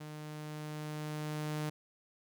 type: tone with level ramp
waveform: sawtooth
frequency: 152 Hz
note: D#3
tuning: 40 cents flat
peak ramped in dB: -40 to -30 dBFS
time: 0-1.7 s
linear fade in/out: 10 ms
effects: none